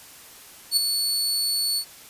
sawtooth tone with ADSR envelope, 4435 Hz, C#8, in tune, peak -12 dBFS, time 0.71-1.85 s, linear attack 60 ms, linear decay 6 ms, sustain -7 dB, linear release 75 ms, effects white hiss -46 dBFS RMS until 2.09 s + resampled to 32000 Hz

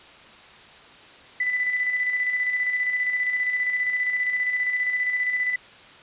sine tone with tremolo, 1993 Hz, B6, 15 cents sharp, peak -20 dBFS, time 1.4-5.56 s, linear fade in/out 5 ms, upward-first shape square, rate 15 Hz, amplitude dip 40%, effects white hiss -47 dBFS RMS until 6.02 s + resampled to 8000 Hz

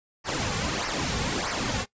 pink noise with flanger, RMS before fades -28 dBFS, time 0.24-1.86 s, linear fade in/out 50 ms, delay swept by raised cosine 0.27 to 3.17 ms, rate 1.6 Hz, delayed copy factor -0.7, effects noise-tail reverb RT60 0.1 s tail -19 dB re dry + resampled to 16000 Hz

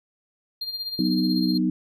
triangle tone with tremolo, 4200 Hz, C8, 6 cents sharp, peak -25 dBFS, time 0.61-1.58 s, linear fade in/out 5 ms, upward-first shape sine, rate 16 Hz, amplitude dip 65%
sine chord, B major, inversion second, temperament equal, 185 / 246.9 / 311.1 Hz, F#3 / B3 / D#4, 0 / 0 / 0 cents, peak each -24 dBFS, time 0.99-1.7 s, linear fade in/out 2 ms
effects none

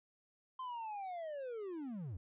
triangle linear sweep, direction down, 1046.5 to 77.78 Hz, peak -39 dBFS, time 0.59-2.17 s, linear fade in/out 5 ms, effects resampled to 8000 Hz

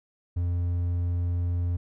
triangle tone, 87.4 Hz, F2, 2 cents sharp, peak -22 dBFS, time 0.36-1.77 s, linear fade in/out 10 ms, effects none

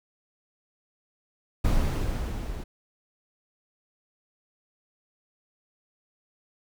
brown noise with level ramp, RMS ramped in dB -22 to -35 dBFS, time 1.64-2.64 s, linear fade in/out 10 ms, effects none

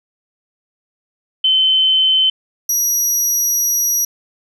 sine / 30% pulse tone pair in turn, 3067 / 5790 Hz, G7 / F#8, -38 / -38 cents, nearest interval major seventh, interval 1100 cents, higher second, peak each -10 dBFS, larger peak neither, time 1.44-2.3 / 2.69-4.05 s, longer second, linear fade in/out 5 ms, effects none

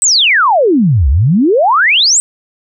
sine exponential two-way sweep, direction down then up, 8372 to 61.74 to 8372 Hz, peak -6 dBFS, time 0.02-2.2 s, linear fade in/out 0 ms, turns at 1.09 s, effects none

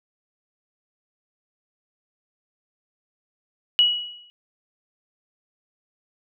sine tone with exponential decay, 2921 Hz, F#7, 23 cents flat, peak -11 dBFS, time 3.79-4.3 s, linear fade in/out 0 ms, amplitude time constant 110 ms, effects none

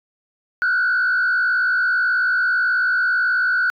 sine tone with frequency modulation, 1480 Hz, F#6, in tune, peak -14 dBFS, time 0.62-3.7 s, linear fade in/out 0 ms, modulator 58.3 Hz, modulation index 1, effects tanh soft clip ceiling -13 dBFS

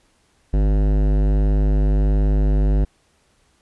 sine tone with hard clipping, 50.7 Hz, G#1, 41 cents flat, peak -16 dBFS, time 0.53-2.85 s, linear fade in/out 10 ms, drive 17 dB, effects pink hiss -61 dBFS RMS until 3.61 s + resampled to 24000 Hz

